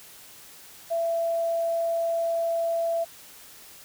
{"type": "tone", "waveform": "sine", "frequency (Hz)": 669, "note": "E5", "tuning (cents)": 25, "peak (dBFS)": -23, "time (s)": [0.9, 3.05], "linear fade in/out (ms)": 20, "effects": ["white hiss -48 dBFS RMS until 3.84 s"]}